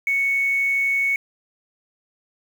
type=tone; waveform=triangle; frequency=2217 Hz; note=C#7; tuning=in tune; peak=-14 dBFS; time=0.07-1.16 s; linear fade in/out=2 ms; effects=tanh soft clip ceiling -16 dBFS + 7-bit